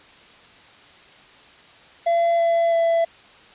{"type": "tone with pitch steps", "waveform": "triangle", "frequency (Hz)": [679, 673.5, 668.1], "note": ["F5", "E5", "E5"], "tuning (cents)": [-49, 37, 23], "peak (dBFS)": -14, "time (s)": [2.06, 3.05], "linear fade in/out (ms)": 10, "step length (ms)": 330, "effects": ["white hiss -48 dBFS RMS until 3.54 s", "resampled to 8000 Hz"]}